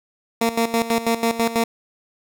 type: tone with tremolo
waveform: 15% pulse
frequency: 230 Hz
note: A#3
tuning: 23 cents flat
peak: -10 dBFS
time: 0.41-1.64 s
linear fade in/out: 5 ms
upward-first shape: square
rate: 6.1 Hz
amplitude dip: 75%
effects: none